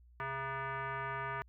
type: tone with frequency modulation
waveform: sine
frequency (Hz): 131.2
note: C3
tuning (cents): +5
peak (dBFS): -36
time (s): 0.2-1.42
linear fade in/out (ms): 0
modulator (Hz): 541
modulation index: 3.2
effects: added 60 Hz sine -58 dBFS peak until 1.48 s